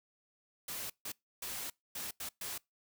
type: noise bursts at uneven times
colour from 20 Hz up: white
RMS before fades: -41 dBFS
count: 6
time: 0.68-0.9 / 1.05-1.12 / 1.42-1.7 / 1.95-2.11 / 2.2-2.29 / 2.41-2.58 s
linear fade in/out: 5 ms
effects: noise-tail reverb RT60 0.2 s tail -25 dB re dry